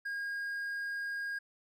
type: tone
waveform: triangle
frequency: 1627 Hz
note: G#6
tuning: 36 cents flat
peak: -33 dBFS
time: 0.05-1.39 s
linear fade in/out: 10 ms
effects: none